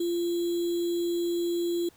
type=tone with sample-and-hold; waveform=sine; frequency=344.6 Hz; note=F4; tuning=23 cents flat; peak=-25 dBFS; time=0-1.89 s; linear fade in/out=5 ms; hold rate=3675 Hz; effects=pink hiss -59 dBFS RMS until 1.96 s